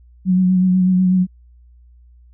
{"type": "tone with vibrato", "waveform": "sine", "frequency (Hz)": 184.3, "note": "F#3", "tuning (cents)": -7, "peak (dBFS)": -11, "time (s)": [0.25, 1.27], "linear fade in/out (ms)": 50, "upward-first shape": "sine", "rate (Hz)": 8.1, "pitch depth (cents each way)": 26, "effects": ["added 60 Hz sine -44 dBFS peak until 2.33 s"]}